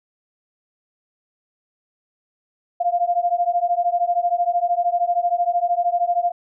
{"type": "beating tone pair", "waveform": "sine", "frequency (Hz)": [693, 706], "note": ["F5", "F5"], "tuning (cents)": [-14, 19], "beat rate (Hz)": 13, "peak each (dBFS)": -20, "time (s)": [2.8, 6.32], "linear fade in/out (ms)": 10, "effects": []}